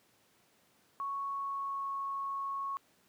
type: tone with pitch glide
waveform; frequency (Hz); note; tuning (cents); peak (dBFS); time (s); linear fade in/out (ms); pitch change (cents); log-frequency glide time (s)
sine; 1108.7 to 1101.7; C#6 to C#6; 0 to -11; -34; 1-2.77; 0; -11; 1.3-1.91
effects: pink hiss -68 dBFS RMS until 3.08 s + high-pass 150 Hz 12 dB/octave